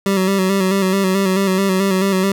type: tone with vibrato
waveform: 25% pulse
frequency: 191.8 Hz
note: G3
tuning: 37 cents flat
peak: -10 dBFS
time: 0.06-2.32 s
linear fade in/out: 2 ms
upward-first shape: square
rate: 4.6 Hz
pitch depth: 41 cents each way
effects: none